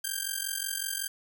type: ring-modulated tone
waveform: 5% pulse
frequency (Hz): 1584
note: G6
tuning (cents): +18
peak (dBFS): -17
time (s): 0.04-1.08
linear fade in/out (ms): 2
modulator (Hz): 22.7
effects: none